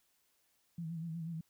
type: tone with vibrato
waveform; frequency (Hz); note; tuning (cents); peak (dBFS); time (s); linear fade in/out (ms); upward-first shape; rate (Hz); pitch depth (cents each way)
sine; 164.81; E3; 0; -38; 0.78-1.41; 5; sine; 8.2; 63
effects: white hiss -75 dBFS RMS until 1.49 s